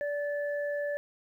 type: tone pair together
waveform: sine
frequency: 580.6 / 1741 Hz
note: D5 / A6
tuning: -20 / -19 cents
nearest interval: octave + perfect fifth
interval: 1901 cents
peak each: -30 / -38 dBFS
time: 0.01-0.97 s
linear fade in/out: 0 ms
effects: 11-bit